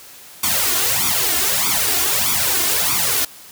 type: noise with flanger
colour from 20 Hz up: white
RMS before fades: -18 dBFS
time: 0.43-3.25 s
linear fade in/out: 5 ms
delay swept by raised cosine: 0.85 to 2.85 ms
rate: 1.6 Hz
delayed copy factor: +0.85
effects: white hiss -41 dBFS RMS until 3.51 s + high-pass 60 Hz 12 dB/octave